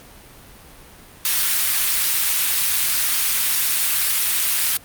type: high-pass noise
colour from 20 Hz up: white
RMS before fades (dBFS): -19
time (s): 1.25-4.77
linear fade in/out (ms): 2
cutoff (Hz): 1500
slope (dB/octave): 12
effects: pink hiss -44 dBFS RMS until 4.84 s + Opus 48 kbps